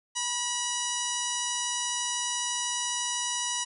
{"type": "harmonic tone with a mistuned harmonic", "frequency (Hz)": 974, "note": "B5", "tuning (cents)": -24, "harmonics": [1, 2, 3, 4, 5, 6, 7, 8, 9, 10], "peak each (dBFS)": [-36, -40, -35, -39, -42, -33, -38, -41, -39, -43], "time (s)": [0.15, 3.65], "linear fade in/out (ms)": 20, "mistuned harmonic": 2, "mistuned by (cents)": -27, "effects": []}